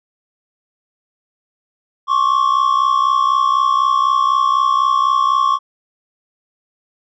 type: tone pair together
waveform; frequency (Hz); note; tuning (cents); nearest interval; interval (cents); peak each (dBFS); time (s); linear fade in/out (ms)
triangle; 1077 / 1141; C6 / C#6; +50 / +50; minor second; 100; -13; 2.07-5.59; 50
effects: resampled to 16000 Hz